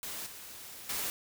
white noise with level steps, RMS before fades -40 / -47 / -35 dBFS, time 0.03-1.1 s, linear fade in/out 0 ms, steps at 0.26 / 0.89 s, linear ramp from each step 5 ms, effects none

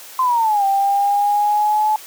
sine exponential two-way sweep, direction down then up, 1046.5 to 784 to 860 Hz, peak -13 dBFS, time 0.19-1.96 s, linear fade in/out 2 ms, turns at 0.65 s, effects white hiss -38 dBFS RMS until 2.06 s + high-pass 400 Hz 12 dB/octave

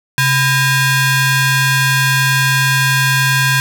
sawtooth ring-modulated tone, 869 Hz, A5, 22 cents flat, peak -4 dBFS, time 0.18-3.6 s, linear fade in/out 0 ms, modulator 735 Hz, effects none

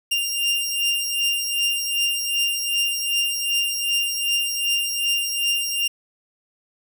sawtooth beating tone pair, 2794 / 2796.6 Hz, F7 / F7, 0 / +2 cents, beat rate 2.6 Hz, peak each -19 / -22 dBFS, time 0.11-5.88 s, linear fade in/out 10 ms, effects none

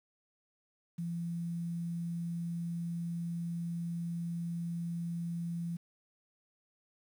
sine tone with quantisation, 170 Hz, F3, 46 cents flat, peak -34 dBFS, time 0.98-5.77 s, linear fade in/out 10 ms, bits 10, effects none

